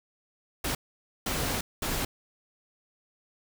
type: noise bursts at uneven times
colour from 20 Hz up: pink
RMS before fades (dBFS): -30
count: 3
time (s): 0.64-0.75 / 1.26-1.61 / 1.82-2.05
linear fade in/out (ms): 5
effects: none